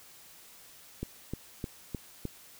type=click train; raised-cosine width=3 ms; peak=-21 dBFS; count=5; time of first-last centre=1.03-2.253 s; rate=3.27 Hz; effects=white hiss -54 dBFS RMS until 2.59 s